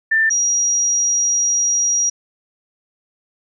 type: tone pair in turn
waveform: sine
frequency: 1783 / 5736 Hz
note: A6 / F8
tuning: +22 / +45 cents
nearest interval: octave + minor sixth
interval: 2023 cents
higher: second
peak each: -12 / -14 dBFS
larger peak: first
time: 0.11-0.3 / 0.3-2.1 s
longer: second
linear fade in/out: 10 ms
effects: none